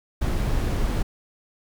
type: noise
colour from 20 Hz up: brown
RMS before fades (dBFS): -23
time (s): 0.21-1.03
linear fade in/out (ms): 10
effects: none